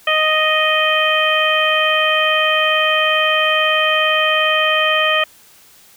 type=harmonic tone; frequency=622.3 Hz; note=D#5; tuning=in tune; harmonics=1 / 2 / 3 / 4 / 5; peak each=-19 / -19 / -19 / -19 / -19 dBFS; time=0.07-5.24 s; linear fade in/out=5 ms; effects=white hiss -47 dBFS RMS until 5.96 s